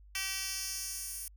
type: tone with high-pass filter sweep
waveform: 10% pulse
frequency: 384.8 Hz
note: G4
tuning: 32 cents flat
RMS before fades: -38 dBFS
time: 0.15-1.28 s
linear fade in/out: 2 ms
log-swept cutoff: 2900 to 10000 Hz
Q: 1.2
effects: added 50 Hz sine -53 dBFS peak until 1.36 s